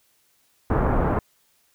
pink low-pass noise, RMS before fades -21 dBFS, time 0.7-1.19 s, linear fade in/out 2 ms, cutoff 1300 Hz, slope 24 dB/octave, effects white hiss -64 dBFS RMS until 1.74 s

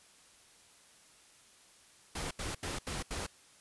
pink noise bursts, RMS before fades -38 dBFS, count 5, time 2.15-3.266 s, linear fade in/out 5 ms, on 160 ms, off 79 ms, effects white hiss -61 dBFS RMS until 3.6 s + resampled to 24000 Hz

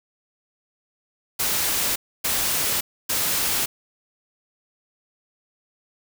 white noise bursts, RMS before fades -23 dBFS, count 3, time 1.39-3.66 s, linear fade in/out 10 ms, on 570 ms, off 280 ms, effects none

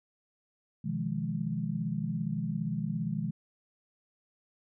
sine chord, F half-diminished seventh, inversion second, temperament just, 125.72 / 157.15 / 174.61 / 209.5 Hz, Cb3 / Eb3 / F3 / Ab3, +31 / +18 / 0 / +15 cents, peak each -38 / -34 / -36 / -35 dBFS, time 0.84-3.31 s, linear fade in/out 10 ms, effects none

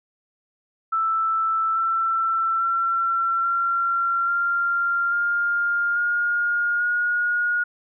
sine tone with pitch steps, 1323 / 1339.1 / 1355.5 / 1372 / 1388.8 / 1405.7 / 1422.9 / 1440.2 Hz, E6 / E6 / E6 / F6 / F6 / F6 / F6 / F#6, +6 / +27 / +48 / -31 / -10 / +11 / +32 / -47 cents, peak -19 dBFS, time 0.92-7.64 s, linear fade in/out 10 ms, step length 840 ms, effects none

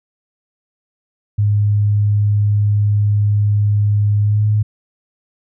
sine tone with pitch glide, 103.6 to 105.96 Hz, G#2 to G#2, -4 to +35 cents, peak -11 dBFS, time 1.38-4.63 s, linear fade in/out 10 ms, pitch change +39 cents, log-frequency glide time 4.21-4.45 s, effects none

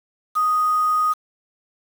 sine tone with quantisation, 1244.5 Hz, D#6, in tune, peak -16 dBFS, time 0.35-1.14 s, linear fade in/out 20 ms, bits 6, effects none

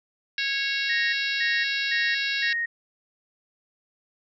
harmonic tone, 550 Hz, C#5, 14 cents flat, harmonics 3 / 4 / 5 / 6 / 7 / 8 / 9 / 10, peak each -29 / -31 / -31 / -38 / -31 / -36 / -37 / -39 dBFS, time 0.38-2.53 s, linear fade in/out 2 ms
sine tone bursts, 1864.7 Hz, A#6, in tune, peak -24 dBFS, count 4, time 0.89-2.66 s, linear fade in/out 10 ms, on 240 ms, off 270 ms
effects none

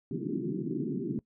white band-pass noise, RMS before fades -33 dBFS, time 0.11-1.19 s, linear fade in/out 2 ms, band 130 to 390 Hz, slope 96 dB/octave, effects noise-tail reverb RT60 0.1 s tail -21 dB re dry

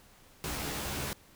pink noise with comb filter, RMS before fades -36 dBFS, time 0.44-1.13 s, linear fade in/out 0 ms, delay 14 ms, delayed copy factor +0.95, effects pink hiss -59 dBFS RMS until 1.35 s

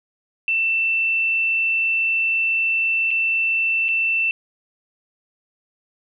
sine tone with dropouts, 2674 Hz, E7, 24 cents sharp, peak -17 dBFS, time 0.48-4.31 s, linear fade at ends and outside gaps 1 ms, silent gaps 3.107-3.112 / 3.884-3.888 s, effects none

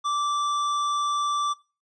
sine tone with hard clipping, 1168 Hz, D6, 10 cents flat, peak -25 dBFS, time 0.04-1.54 s, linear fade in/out 20 ms, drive 11 dB, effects noise-tail reverb RT60 0.3 s tail -19 dB re dry + resampled to 22050 Hz

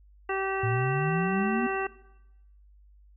harmonic tone, 386.4 Hz, G4, 25 cents flat, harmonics 1 / 2 / 3 / 4 / 5 / 7, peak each -30 / -33 / -35 / -36 / -37 / -38 dBFS, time 0.29-1.87 s, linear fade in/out 5 ms
sine exponential sweep, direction up, 110 to 245.6 Hz, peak -26 dBFS, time 0.63-1.67 s, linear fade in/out 5 ms
effects noise-tail reverb RT60 0.9 s tail -18 dB re dry + added 50 Hz sine -53 dBFS peak until 3.16 s

